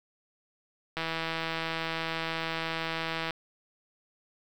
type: click train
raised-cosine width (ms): 0.3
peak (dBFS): -16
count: 382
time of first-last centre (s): 0.97-3.307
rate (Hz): 163
effects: 8-bit